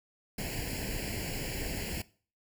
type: noise with comb filter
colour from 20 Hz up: pink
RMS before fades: -36 dBFS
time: 0.38-2.02 s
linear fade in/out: 5 ms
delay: 0.41 ms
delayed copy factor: +0.9
effects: noise-tail reverb RT60 0.4 s tail -19 dB re dry